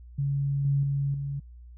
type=tone with level steps; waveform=sine; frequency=140 Hz; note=C#3; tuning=18 cents sharp; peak=-24 / -21 / -24 / -29 dBFS; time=0.18-1.4 s; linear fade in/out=10 ms; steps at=0.65 / 0.83 / 1.14 s; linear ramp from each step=2 ms; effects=added 60 Hz sine -44 dBFS peak until 1.77 s